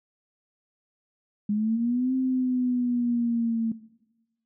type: linear two-way sweep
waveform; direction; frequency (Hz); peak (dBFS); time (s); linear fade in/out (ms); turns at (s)
sine; up then down; 204.8 to 261.6 to 224.7; -22; 1.49-3.72; 5; 2.14
effects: noise-tail reverb RT60 1.0 s tail -19 dB re dry